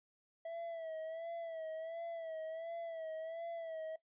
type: tone with vibrato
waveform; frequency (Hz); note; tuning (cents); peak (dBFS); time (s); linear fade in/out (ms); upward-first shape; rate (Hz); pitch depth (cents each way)
triangle; 655; E5; -11; -39; 0.45-3.96; 5; sine; 1.4; 55
effects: noise-tail reverb RT60 0.1 s tail -18 dB re dry + resampled to 8000 Hz